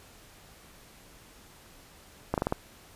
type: slowing click train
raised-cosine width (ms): 1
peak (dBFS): -12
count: 5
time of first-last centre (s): 2.34-2.524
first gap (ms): 38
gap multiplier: 1.13
effects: pink hiss -54 dBFS RMS until 2.95 s + resampled to 32000 Hz